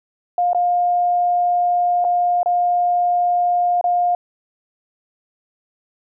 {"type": "tone with dropouts", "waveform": "sine", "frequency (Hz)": 708, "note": "F5", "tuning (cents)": 23, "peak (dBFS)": -14, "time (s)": [0.38, 4.15], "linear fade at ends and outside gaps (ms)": 2, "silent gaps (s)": [[0.532, 0.547], [2.043, 2.048], [2.431, 2.459], [3.812, 3.841]], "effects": []}